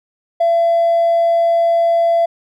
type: tone with hard clipping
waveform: sine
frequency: 675 Hz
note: E5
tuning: 41 cents sharp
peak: -11 dBFS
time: 0.4-2.26 s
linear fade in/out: 10 ms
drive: 1 dB
effects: none